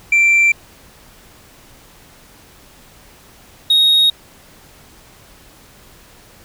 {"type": "tone pair in turn", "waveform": "sine", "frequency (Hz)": [2350, 3753], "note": ["D7", "A#7"], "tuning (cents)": [1, 11], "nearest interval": "minor sixth", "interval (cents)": 810, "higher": "second", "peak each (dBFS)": [-6, -6], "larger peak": "neither", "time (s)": [[0.12, 0.52], [3.7, 4.1]], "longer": "neither", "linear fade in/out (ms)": 5, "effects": ["tanh soft clip ceiling -8 dBFS", "pink hiss -45 dBFS RMS until 6.44 s"]}